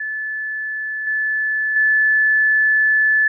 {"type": "tone with level steps", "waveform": "sine", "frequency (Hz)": 1736, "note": "A6", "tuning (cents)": -24, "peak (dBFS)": [-22, -17, -12], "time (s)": [0, 3.28], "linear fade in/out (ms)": 5, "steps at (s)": [1.07, 1.76], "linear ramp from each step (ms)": 2, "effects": []}